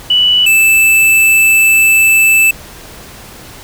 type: tone pair in turn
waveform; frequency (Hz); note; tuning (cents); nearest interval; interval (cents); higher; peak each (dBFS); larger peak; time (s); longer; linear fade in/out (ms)
sine / square; 2960 / 2637; F#7 / E7; 0 / 0; major second; 200; first; -6; neither; 0.1-0.46 / 0.46-2.51; second; 5
effects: pink hiss -33 dBFS RMS until 3.63 s